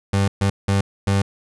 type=tone bursts at uneven times; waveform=30% pulse; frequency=98.7 Hz; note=G2; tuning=12 cents sharp; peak=-13 dBFS; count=4; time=0.13-0.28 / 0.41-0.5 / 0.68-0.81 / 1.07-1.22 s; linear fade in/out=5 ms; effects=resampled to 24000 Hz